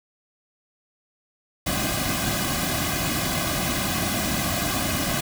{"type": "noise with comb filter", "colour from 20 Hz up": "pink", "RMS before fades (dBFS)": -25, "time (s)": [1.66, 5.21], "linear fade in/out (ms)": 10, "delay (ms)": 2.2, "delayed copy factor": -0.9, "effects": []}